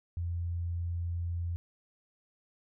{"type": "tone", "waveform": "sine", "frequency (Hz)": 85.9, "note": "F2", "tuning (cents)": -28, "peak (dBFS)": -31, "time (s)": [0.17, 1.56], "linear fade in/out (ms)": 0, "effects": []}